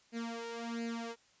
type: tone with flanger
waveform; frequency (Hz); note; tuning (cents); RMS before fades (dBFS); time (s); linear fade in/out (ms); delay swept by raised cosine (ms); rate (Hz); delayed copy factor
sawtooth; 231.9; A#3; -9; -40; 0.12-1.16; 50; 0.43 to 2.13; 1.4; +0.8
effects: white hiss -67 dBFS RMS until 1.4 s + resampled to 16000 Hz